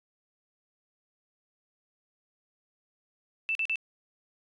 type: tone bursts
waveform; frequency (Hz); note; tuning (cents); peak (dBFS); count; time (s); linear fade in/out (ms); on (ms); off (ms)
sine; 2653; E7; +10; -26; 3; 3.49-3.757; 0; 61; 42
effects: resampled to 22050 Hz + 11-bit